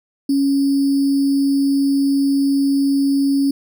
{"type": "tone with sample-and-hold", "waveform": "sine", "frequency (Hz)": 277.2, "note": "C#4", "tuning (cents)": 0, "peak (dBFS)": -13, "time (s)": [0.29, 3.51], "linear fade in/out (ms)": 5, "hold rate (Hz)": 4900, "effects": []}